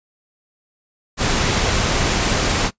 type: noise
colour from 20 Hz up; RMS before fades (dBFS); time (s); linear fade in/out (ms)
pink; -18; 1.17-2.71; 50
effects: noise-tail reverb RT60 0.1 s tail -20 dB re dry + resampled to 16000 Hz